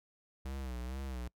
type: tone with vibrato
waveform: square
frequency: 64.1 Hz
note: C2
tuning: 35 cents flat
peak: -39 dBFS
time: 0.45-1.28 s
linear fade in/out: 5 ms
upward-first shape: sine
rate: 2.2 Hz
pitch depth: 100 cents each way
effects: noise-tail reverb RT60 0.1 s tail -25 dB re dry